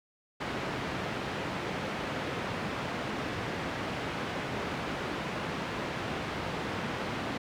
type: band-pass noise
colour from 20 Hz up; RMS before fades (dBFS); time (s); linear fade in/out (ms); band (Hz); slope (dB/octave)
pink; -35; 0.4-7.38; 10; 120 to 2700; 12
effects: none